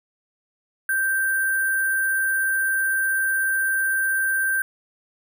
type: tone with sample-and-hold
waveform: sine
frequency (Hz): 1567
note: G6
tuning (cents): -1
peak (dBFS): -19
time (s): 0.89-4.62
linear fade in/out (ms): 2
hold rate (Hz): 11025
effects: none